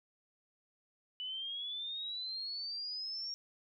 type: exponential sweep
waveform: sine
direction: up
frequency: 2971 to 5588 Hz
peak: -38 dBFS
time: 1.2-3.34 s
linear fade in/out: 0 ms
effects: none